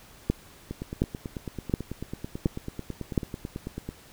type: two click trains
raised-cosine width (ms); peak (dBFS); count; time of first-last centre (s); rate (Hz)
3; -20 / -9; 30 / 5; 0.71-3.89 / 0.3-3.178; 9.12 / 1.39
effects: pink hiss -52 dBFS RMS until 4.12 s